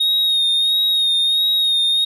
sine tone with vibrato, 3729 Hz, A#7, in tune, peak -11 dBFS, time 0-2.05 s, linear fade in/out 10 ms, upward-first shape sine, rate 1.5 Hz, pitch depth 33 cents each way, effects tanh soft clip ceiling -13 dBFS

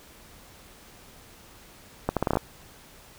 accelerating click train, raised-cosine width 1 ms, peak -9 dBFS, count 8, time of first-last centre 2.09-2.371 s, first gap 77 ms, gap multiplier 0.77, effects pink hiss -51 dBFS RMS until 3.18 s

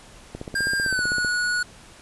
click train, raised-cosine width 2 ms, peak -19 dBFS, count 15, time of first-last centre 0.35-1.247 s, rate 15.6 Hz
square tone with pitch glide, 1602 to 1460.6 Hz, G6 to F#6, +37 to -23 cents, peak -22 dBFS, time 0.55-1.63 s, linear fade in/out 5 ms, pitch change -160 cents, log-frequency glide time 0.82-1.04 s
effects pink hiss -47 dBFS RMS until 2.01 s + resampled to 24000 Hz

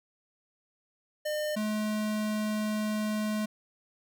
square tone pair in turn, 605 / 213.4 Hz, D#5 / G#3, -49 / +47 cents, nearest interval octave + tritone, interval 1804 cents, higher first, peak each -30 / -29 dBFS, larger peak second, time 1.25-1.56 / 1.56-3.46 s, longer second, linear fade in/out 10 ms, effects none

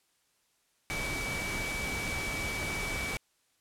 sine tone in noise, 2288 Hz, D7, 46 cents flat, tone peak -35 dBFS, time 0.9-3.17 s, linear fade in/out 0 ms, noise pink, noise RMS -36 dBFS, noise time 0.9-3.17 s, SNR -2 dB, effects white hiss -72 dBFS RMS until 3.6 s + low-pass 11000 Hz 12 dB/octave

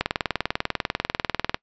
click train, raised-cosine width 0.3 ms, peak -6 dBFS, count 32, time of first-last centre 0.01-1.545 s, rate 20.2 Hz, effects noise-tail reverb RT60 0.1 s tail -24 dB re dry + resampled to 16000 Hz

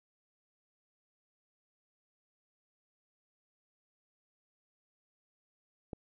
click, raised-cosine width 2 ms, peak -26 dBFS, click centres 5.932 s, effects none

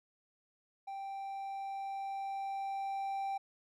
triangle tone with level ramp, 784 Hz, G5, in tune, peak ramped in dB -38 to -32 dBFS, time 0.87-3.38 s, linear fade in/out 10 ms, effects none

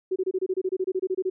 sine tone bursts, 374.4 Hz, F#4, 20 cents sharp, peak -22 dBFS, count 16, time 0.11-1.3 s, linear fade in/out 10 ms, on 50 ms, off 26 ms, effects none

